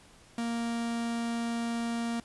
45% pulse tone, 233.1 Hz, A#3, in tune, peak -30 dBFS, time 0.38-2.2 s, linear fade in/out 2 ms, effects pink hiss -57 dBFS RMS until 2.24 s + resampled to 24000 Hz

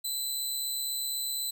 15% pulse tone, 4016 Hz, B7, 28 cents sharp, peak -24 dBFS, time 0.04-1.51 s, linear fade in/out 10 ms, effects none

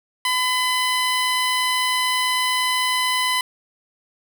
15% pulse tone, 1009 Hz, B5, 37 cents sharp, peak -12 dBFS, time 0.25-3.41 s, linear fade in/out 2 ms, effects none

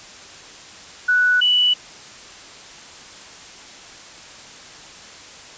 sine tone pair in turn, 1480 / 2960 Hz, F#6 / F#7, 0 / 0 cents, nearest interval octave, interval 1200 cents, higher second, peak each -13 / -13 dBFS, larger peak neither, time 1.08-1.41 / 1.41-1.74 s, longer neither, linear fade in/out 10 ms, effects white hiss -40 dBFS RMS until 5.57 s + resampled to 16000 Hz

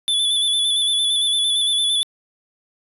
square tone with vibrato, 3471 Hz, A7, 24 cents flat, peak -17 dBFS, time 0.08-2.03 s, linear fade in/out 0 ms, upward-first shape square, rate 8.8 Hz, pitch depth 29 cents each way, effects resampled to 32000 Hz

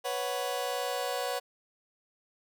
sawtooth chord, B suspended second, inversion none, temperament just, 493.9 / 555.6 / 740.8 Hz, B4 / C#5 / F#5, 0 / +4 / +2 cents, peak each -31 dBFS, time 0.04-1.4 s, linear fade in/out 20 ms, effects none

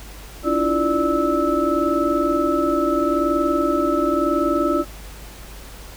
sine tone cluster, 285.2 / 326.4 / 347.2 / 590 / 1306 Hz, C#4 / E4 / F4 / D5 / E6, +49 / -17 / -10 / +8 / -17 cents, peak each -23 dBFS, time 0.43-4.85 s, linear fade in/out 50 ms, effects added 50 Hz sine -38 dBFS peak until 5.96 s + pink hiss -41 dBFS RMS until 5.96 s

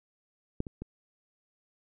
clicks, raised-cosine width 3 ms, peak -17 / -27 / -25 dBFS, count 3, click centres 0.604 / 0.668 / 0.82 s, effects none

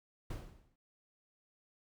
brown noise with exponential decay, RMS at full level -38 dBFS, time 0.3-0.76 s, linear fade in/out 5 ms, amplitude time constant 100 ms, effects none

